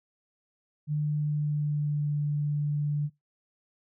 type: tone with pitch glide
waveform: sine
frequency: 149.6 to 147.11 Hz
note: D3 to D3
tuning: +32 to +3 cents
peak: -25 dBFS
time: 0.87-3.1 s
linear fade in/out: 50 ms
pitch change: -29 cents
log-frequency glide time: 1.08-2.12 s
effects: noise-tail reverb RT60 0.2 s tail -23 dB re dry